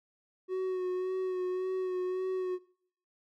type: tone with vibrato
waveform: triangle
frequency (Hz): 370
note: F#4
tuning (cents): 0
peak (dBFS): -28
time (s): 0.48-2.59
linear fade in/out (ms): 50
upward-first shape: sine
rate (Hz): 1.8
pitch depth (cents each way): 24
effects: noise-tail reverb RT60 0.6 s tail -21 dB re dry